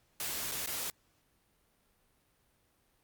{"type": "noise with dropouts", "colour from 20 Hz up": "white", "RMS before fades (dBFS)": -37, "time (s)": [0.2, 0.9], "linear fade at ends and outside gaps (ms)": 1, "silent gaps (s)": [[0.514, 0.519], [0.661, 0.673]], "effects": ["pink hiss -72 dBFS RMS until 3.03 s", "Opus 48 kbps"]}